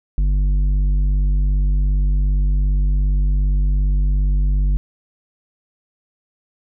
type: tone with tanh clipping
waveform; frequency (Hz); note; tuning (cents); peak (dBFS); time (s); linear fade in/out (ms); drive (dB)
sine; 48.69; G1; -11; -15; 0.18-4.77; 0; 8
effects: none